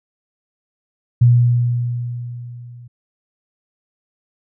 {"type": "tone with level ramp", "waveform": "sine", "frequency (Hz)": 120.8, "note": "B2", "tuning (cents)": -38, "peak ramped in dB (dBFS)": [-6, -36], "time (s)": [1.21, 2.88], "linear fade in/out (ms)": 10, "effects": []}